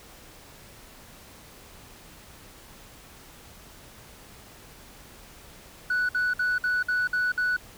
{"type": "tone bursts", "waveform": "sine", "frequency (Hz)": 1480, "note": "F#6", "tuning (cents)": 0, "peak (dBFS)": -20, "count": 7, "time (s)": [5.9, 7.566], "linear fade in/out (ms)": 5, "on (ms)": 190, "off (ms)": 56, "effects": ["tanh soft clip ceiling -21 dBFS", "pink hiss -49 dBFS RMS until 7.77 s"]}